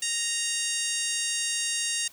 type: harmonic tone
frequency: 932.3 Hz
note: A#5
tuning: in tune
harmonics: 2 / 3 / 4 / 5 / 6 / 7 / 8 / 9 / 10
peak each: -37 / -34 / -35 / -37 / -36 / -34 / -35 / -38 / -33 dBFS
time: 0.02-2.08 s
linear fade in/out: 5 ms
effects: white hiss -53 dBFS RMS until 2.12 s